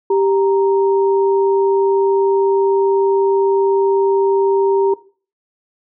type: tone pair together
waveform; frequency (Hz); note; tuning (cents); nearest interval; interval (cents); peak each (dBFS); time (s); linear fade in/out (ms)
sine; 392 / 933.2; G4 / A#5; 0 / +2; octave + minor third; 1502; -12 / -20; 0.1-4.94; 5
effects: noise-tail reverb RT60 0.4 s tail -18 dB re dry

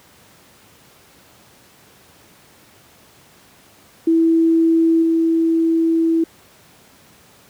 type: tone with level steps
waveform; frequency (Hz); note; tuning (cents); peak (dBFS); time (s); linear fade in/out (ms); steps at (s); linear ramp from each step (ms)
sine; 328.1; E4; -8; -11 / -13; 4.07-6.24; 5; 5.02; 10
effects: pink hiss -49 dBFS RMS until 7.49 s + high-pass 100 Hz 12 dB/octave

